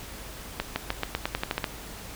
accelerating click train, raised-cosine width 0.3 ms, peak -10 dBFS, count 11, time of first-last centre 0.6-1.642 s, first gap 160 ms, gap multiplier 0.9, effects added 50 Hz sine -45 dBFS peak until 2.15 s + pink hiss -42 dBFS RMS until 2.15 s

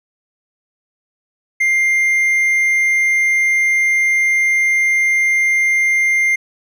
triangle tone, 2100 Hz, C7, 6 cents sharp, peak -10 dBFS, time 1.6-6.36 s, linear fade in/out 10 ms, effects none

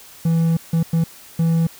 triangle tone bursts at uneven times, 164.8 Hz, E3, in tune, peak -12 dBFS, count 4, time 0.25-0.57 / 0.73-0.83 / 0.93-1.04 / 1.39-1.67 s, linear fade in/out 5 ms, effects white hiss -43 dBFS RMS until 1.79 s

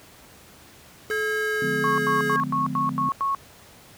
square tone with pitch glide, 430.8 to 422.2 Hz, A4 to G#4, -37 to +29 cents, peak -27 dBFS, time 1.1-2.36 s, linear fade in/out 0 ms, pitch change -34 cents, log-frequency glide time 1.42-2.23 s
sine tone, 1623 Hz, G#6, 40 cents flat, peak -25 dBFS, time 1.11-2.4 s, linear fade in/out 0 ms
sine chord, D diminished seventh, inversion none, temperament just, 146.83 / 176.2 / 211.4 / 253.7 Hz, D3 / F3 / Ab3 / Cb4, 0 / +16 / +31 / +47 cents, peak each -32 / -34 / -34 / -30 dBFS, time 1.62-3.09 s, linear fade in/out 2 ms
sine tone bursts, 1100 Hz, C#6, 14 cents flat, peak -21 dBFS, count 7, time 1.84-3.348 s, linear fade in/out 0 ms, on 140 ms, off 88 ms
effects pink hiss -49 dBFS RMS until 3.97 s + high-pass 60 Hz 12 dB/octave

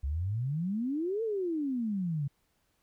sine exponential two-way sweep, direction up then down, 65 to 462.5 to 135.8 Hz, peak -29 dBFS, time 0.03-2.28 s, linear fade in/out 10 ms, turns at 1.23 s, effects pink hiss -74 dBFS RMS until 2.82 s

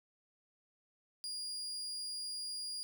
35% pulse tone, 4844 Hz, D#8, 47 cents flat, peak -38 dBFS, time 1.24-2.83 s, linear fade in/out 0 ms, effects 12-bit

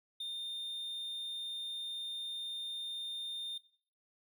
triangle tone, 3629 Hz, A#7, 47 cents flat, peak -36 dBFS, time 0.2-3.58 s, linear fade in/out 5 ms, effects noise-tail reverb RT60 0.5 s tail -17 dB re dry

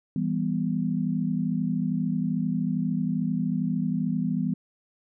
sine chord, E minor, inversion none, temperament just, 164.81 / 197.78 / 247.2 Hz, E3 / G3 / B3, 0 / +16 / +2 cents, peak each -28 dBFS, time 0.16-4.54 s, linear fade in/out 2 ms, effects none

